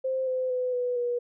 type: tone with pitch steps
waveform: sine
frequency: 523.3 / 513.1 / 503.1 / 493.4 / 483.8 Hz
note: C5 / C5 / B4 / B4 / B4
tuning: 0 / -34 / +32 / -2 / -36 cents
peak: -25 dBFS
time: 0.04-1.19 s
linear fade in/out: 10 ms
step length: 230 ms
effects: none